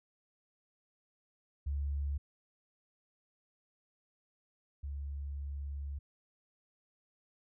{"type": "tone pair in turn", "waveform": "sine", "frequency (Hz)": [71, 70.64], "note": ["C#2", "C#2"], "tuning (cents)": [42, 33], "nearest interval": "unison", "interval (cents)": 9, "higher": "first", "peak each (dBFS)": [-32, -37], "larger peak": "first", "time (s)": [[1.66, 2.18], [4.83, 5.99]], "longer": "second", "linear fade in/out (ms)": 10, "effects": []}